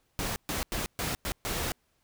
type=noise bursts at uneven times; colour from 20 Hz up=pink; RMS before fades=-32 dBFS; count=6; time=0.19-0.36 / 0.49-0.63 / 0.72-0.86 / 0.99-1.15 / 1.25-1.32 / 1.45-1.72 s; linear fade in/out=0 ms; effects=pink hiss -72 dBFS RMS until 2.03 s